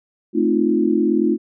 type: chord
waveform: sine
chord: F dominant seventh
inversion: first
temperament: equal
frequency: 220 / 261.6 / 311.1 / 349.2 Hz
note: A3 / C4 / Eb4 / F4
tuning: 0 / 0 / 0 / 0 cents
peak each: -20 / -22 / -19 / -19 dBFS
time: 0.33-1.38 s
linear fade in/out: 50 ms
effects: none